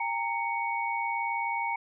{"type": "tone cluster", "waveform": "sine", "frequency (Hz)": [804, 923, 2230], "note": ["G5", "A#5", "C#7"], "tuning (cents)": [44, -17, 10], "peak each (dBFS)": [-35, -30, -33], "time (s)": [0, 1.76], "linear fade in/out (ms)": 5, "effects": []}